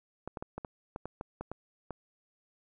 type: clicks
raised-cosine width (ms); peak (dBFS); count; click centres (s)
1; -24; 11; 0.276 / 0.372 / 0.425 / 0.58 / 0.648 / 0.961 / 1.056 / 1.211 / 1.41 / 1.516 / 1.907
effects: none